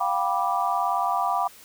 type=chord; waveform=sine; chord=G dominant seventh; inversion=third; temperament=just; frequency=705.6 / 784 / 980 / 1176 Hz; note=F5 / G5 / B5 / D6; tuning=+18 / 0 / -14 / +2 cents; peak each=-27 dBFS; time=0-1.48 s; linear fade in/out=10 ms; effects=white hiss -49 dBFS RMS until 1.64 s